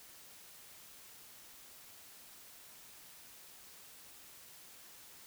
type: silence
effects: white hiss -56 dBFS RMS until 5.26 s